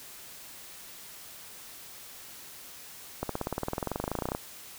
accelerating click train, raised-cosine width 1 ms, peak -16 dBFS, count 26, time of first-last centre 3.23-4.349 s, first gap 63 ms, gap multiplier 0.97, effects white hiss -47 dBFS RMS until 4.78 s

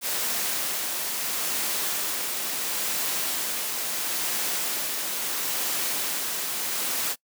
white noise with tremolo, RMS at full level -27 dBFS, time 0.01-7.16 s, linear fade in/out 50 ms, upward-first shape sine, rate 0.74 Hz, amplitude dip 25%, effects noise-tail reverb RT60 0.1 s tail -24 dB re dry + high-pass 200 Hz 12 dB/octave

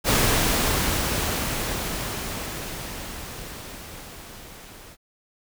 pink noise with level ramp, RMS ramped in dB -19 to -45 dBFS, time 0.04-4.97 s, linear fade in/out 50 ms, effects none

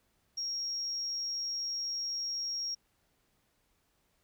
sine tone, 5588 Hz, F8, in tune, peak -32 dBFS, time 0.37-2.75 s, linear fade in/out 10 ms, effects tanh soft clip ceiling -28 dBFS + pink hiss -74 dBFS RMS until 4.23 s

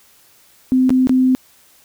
sine tone with dropouts, 257.6 Hz, C4, 27 cents flat, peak -10 dBFS, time 0.72-1.35 s, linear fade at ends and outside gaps 0 ms, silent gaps 0.894-0.904 / 1.071-1.094 s, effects white hiss -51 dBFS RMS until 1.84 s

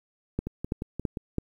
two click trains, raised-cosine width 3 ms, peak -14 / -19 dBFS, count 4 / 5, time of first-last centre 0.39-1.383 / 0.47-1.172 s, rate 3.02 / 5.7 Hz, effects 9-bit

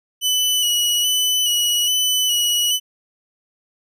sawtooth tone with vibrato, 2960 Hz, F#7, in tune, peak -13 dBFS, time 0.21-2.8 s, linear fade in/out 50 ms, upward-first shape square, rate 1.2 Hz, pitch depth 23 cents each way, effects none

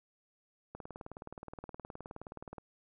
click train, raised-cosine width 1 ms, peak -30 dBFS, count 36, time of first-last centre 0.75-2.582 s, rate 19.1 Hz, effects none

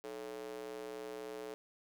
square tone with high-pass filter, 61.8 Hz, B1, 2 cents sharp, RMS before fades -45 dBFS, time 0.04-1.54 s, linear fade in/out 0 ms, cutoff 430 Hz, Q 3.6, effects none

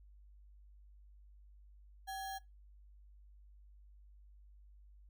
sine tone with sample-and-hold, 774 Hz, G5, 22 cents flat, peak -40 dBFS, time 2.07-2.39 s, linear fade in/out 20 ms, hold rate 2450 Hz, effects noise-tail reverb RT60 0.2 s tail -20 dB re dry + added 50 Hz sine -57 dBFS peak until 5.09 s

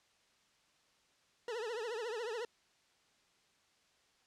40% pulse tone with vibrato, 456.8 Hz, A#4, 35 cents flat, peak -37 dBFS, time 1.48-2.45 s, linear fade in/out 2 ms, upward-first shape triangle, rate 14 Hz, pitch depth 170 cents each way, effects white hiss -71 dBFS RMS until 4.26 s + low-pass 6000 Hz 12 dB/octave

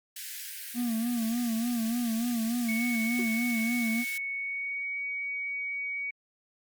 white high-pass noise, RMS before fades -40 dBFS, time 0.16-4.18 s, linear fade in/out 5 ms, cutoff 1500 Hz, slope 96 dB/octave
triangle tone with vibrato, 233.1 Hz, A#3, in tune, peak -25 dBFS, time 0.74-4.05 s, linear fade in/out 50 ms, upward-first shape sine, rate 3.4 Hz, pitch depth 82 cents each way
sine tone with pitch glide, 2217 to 2252 Hz, C#7 to C#7, 0 to +27 cents, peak -31 dBFS, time 2.68-6.11 s, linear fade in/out 10 ms, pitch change +27 cents, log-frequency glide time 4.3-4.93 s
triangle tone with exponential decay, 370 Hz, F#4, in tune, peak -29 dBFS, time 3.19-3.32 s, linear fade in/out 2 ms, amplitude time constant 27 ms
effects Opus 48 kbps

